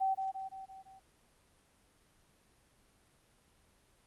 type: tone with echo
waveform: sine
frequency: 769 Hz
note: G5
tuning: 33 cents flat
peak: -28 dBFS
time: 0-0.15 s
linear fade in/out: 20 ms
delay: 170 ms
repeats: 5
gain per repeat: -5 dB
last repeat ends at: 1 s
effects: pink hiss -68 dBFS RMS until 4.06 s + Opus 32 kbps